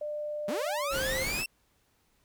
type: tone with pitch glide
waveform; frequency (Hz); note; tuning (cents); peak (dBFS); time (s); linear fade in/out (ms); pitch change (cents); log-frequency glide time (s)
sine; 597 to 525.8; D5 to C5; +28 to +8; -32; 0.01-1.24; 5; -220; 0.79-1
type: linear sweep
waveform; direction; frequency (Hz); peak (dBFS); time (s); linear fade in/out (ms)
sawtooth; up; 174.61 to 2728; -28; 0.48-1.46; 5
type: noise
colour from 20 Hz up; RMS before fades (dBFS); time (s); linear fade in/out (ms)
pink; -36; 0.9-1.45; 50
effects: pink hiss -70 dBFS RMS until 2.24 s